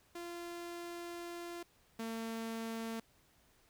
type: tone pair in turn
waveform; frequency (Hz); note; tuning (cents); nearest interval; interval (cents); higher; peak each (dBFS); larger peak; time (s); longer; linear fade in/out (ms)
sawtooth; 344.9 / 226.3; F4 / A3; -22 / +49; perfect fifth; 729; first; -39 / -35; second; 0.15-1.63 / 1.99-3; first; 5
effects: pink hiss -69 dBFS RMS until 3.69 s